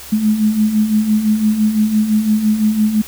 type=beating tone pair; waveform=sine; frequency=210 / 215.9 Hz; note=G#3 / A3; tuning=+19 / -33 cents; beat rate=5.9 Hz; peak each=-19 / -12 dBFS; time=0.12-3.02 s; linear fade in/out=10 ms; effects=added 68 Hz sine -43 dBFS peak until 3.07 s + white hiss -34 dBFS RMS until 3.07 s